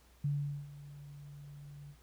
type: tone with ADSR envelope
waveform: sine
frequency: 143.8 Hz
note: D3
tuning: 36 cents flat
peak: -29 dBFS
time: 0.24-1.96 s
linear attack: 7 ms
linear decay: 420 ms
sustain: -18 dB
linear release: 57 ms
effects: added 60 Hz sine -62 dBFS peak until 2.02 s + pink hiss -66 dBFS RMS until 2.02 s